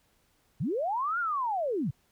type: linear two-way sweep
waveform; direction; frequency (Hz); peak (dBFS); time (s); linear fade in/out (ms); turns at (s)
sine; up then down; 106 to 1454 to 106; -27; 0.6-1.91; 10; 1.19
effects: pink hiss -69 dBFS RMS until 2.11 s